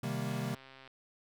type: chord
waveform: square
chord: C minor seventh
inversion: none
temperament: equal with one note detuned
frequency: 130.81 / 155.56 / 197.48 / 233.1 Hz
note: C3 / Eb3 / G3 / Bb3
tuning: 0 / 0 / +13 / 0 cents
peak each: -38 / -41 / -41 / -41 dBFS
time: 0.03-0.55 s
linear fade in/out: 5 ms
type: click train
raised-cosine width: 0.3 ms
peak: -37 dBFS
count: 79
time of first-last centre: 0.29-0.876 s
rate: 133 Hz
effects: none